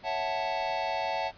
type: chord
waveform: square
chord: F# minor seventh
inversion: second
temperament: equal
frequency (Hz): 554.4 / 659.3 / 740 / 880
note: C#5 / E5 / F#5 / A5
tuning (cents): 0 / 0 / 0 / 0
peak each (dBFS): -39 / -35 / -35 / -33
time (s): 0.03-1.32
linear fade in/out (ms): 50
effects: pink hiss -54 dBFS RMS until 1.37 s + resampled to 11025 Hz